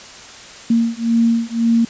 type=beating tone pair; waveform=sine; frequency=230 / 231.9 Hz; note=A#3 / A#3; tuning=-23 / -9 cents; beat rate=1.9 Hz; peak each=-16 dBFS; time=0.7-1.85 s; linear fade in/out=5 ms; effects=white hiss -37 dBFS RMS until 1.89 s + resampled to 16000 Hz